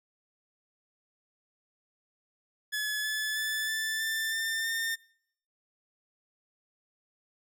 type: tone with pitch steps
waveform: sawtooth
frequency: 1709 / 1725.9 / 1742.9 / 1760.1 / 1777.5 / 1795 / 1812.7 Hz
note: G#6 / A6 / A6 / A6 / A6 / A6 / A#6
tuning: +49 / -34 / -17 / 0 / +17 / +34 / -49 cents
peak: -26 dBFS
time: 2.72-4.96 s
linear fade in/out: 20 ms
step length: 320 ms
effects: noise-tail reverb RT60 0.7 s tail -25 dB re dry